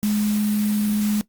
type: tone in noise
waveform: sine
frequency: 210 Hz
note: G#3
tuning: 19 cents sharp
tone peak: -18 dBFS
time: 0.03-1.21 s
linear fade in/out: 0 ms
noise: white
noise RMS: -33 dBFS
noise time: 0.03-1.21 s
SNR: +12 dB
effects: noise-tail reverb RT60 0.1 s tail -18 dB re dry + Opus 48 kbps